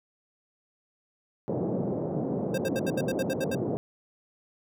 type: band-pass noise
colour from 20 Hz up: pink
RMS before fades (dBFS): -30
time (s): 1.48-3.77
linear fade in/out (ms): 0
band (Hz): 140 to 600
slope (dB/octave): 24
type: tone bursts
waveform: square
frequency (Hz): 529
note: C5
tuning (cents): +19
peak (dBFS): -28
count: 10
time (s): 2.54-3.551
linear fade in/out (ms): 5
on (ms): 39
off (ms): 69
effects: none